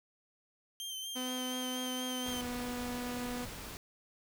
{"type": "tone with vibrato", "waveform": "sawtooth", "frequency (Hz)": 3136, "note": "G7", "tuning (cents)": 0, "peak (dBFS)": -36, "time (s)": [0.8, 2.41], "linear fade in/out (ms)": 0, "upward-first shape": "sine", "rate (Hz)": 4.2, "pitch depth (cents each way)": 35}
{"type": "tone with pitch glide", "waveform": "sawtooth", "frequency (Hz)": [253.6, 245.5], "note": ["B3", "B3"], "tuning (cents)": [46, -10], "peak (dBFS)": -33, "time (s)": [1.15, 3.46], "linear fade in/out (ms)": 20, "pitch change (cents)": -56, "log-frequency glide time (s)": [2.15, 2.45]}
{"type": "noise", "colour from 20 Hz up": "pink", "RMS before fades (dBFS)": -45, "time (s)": [2.26, 3.77], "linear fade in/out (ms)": 0}
{"effects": []}